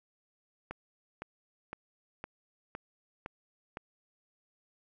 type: click train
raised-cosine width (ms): 0.5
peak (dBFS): -24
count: 7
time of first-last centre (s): 0.71-3.771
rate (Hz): 1.96
effects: none